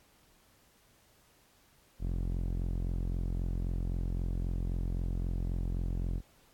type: tone with low-pass filter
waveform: sawtooth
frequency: 43.8 Hz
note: F1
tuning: 6 cents sharp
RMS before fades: -33 dBFS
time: 1.99-6.22 s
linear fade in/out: 50 ms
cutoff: 290 Hz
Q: 0.65
effects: pink hiss -65 dBFS RMS until 6.53 s + AAC 64 kbps